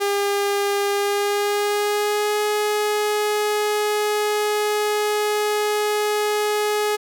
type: tone with pitch glide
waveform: sawtooth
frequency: 403.3 to 419.9 Hz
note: G4 to G#4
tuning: +49 to +19 cents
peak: -15 dBFS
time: 0-6.97 s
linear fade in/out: 20 ms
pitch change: +70 cents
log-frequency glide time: 0.9-2.41 s
effects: none